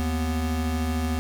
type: tone pair together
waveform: square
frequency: 77.78 / 246.7 Hz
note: D#2 / B3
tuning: 0 / -2 cents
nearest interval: octave + minor sixth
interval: 1998 cents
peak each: -26 / -29 dBFS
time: 0-1.19 s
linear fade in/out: 0 ms
effects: none